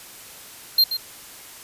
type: tone with echo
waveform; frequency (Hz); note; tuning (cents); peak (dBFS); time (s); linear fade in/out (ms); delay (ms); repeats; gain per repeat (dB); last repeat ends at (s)
square; 4186; C8; 0; -13; 0.78-0.84; 5; 130; 1; -10; 0.97
effects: white hiss -42 dBFS RMS until 1.63 s + resampled to 32000 Hz